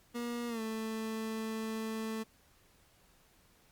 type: tone with pitch glide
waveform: 30% pulse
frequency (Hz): 238.4 to 221.2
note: A#3 to A3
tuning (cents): +39 to +9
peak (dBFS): -33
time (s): 0.14-2.24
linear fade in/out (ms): 20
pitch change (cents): -130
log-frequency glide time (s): 0.48-0.61
effects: pink hiss -66 dBFS RMS until 3.71 s + Opus 48 kbps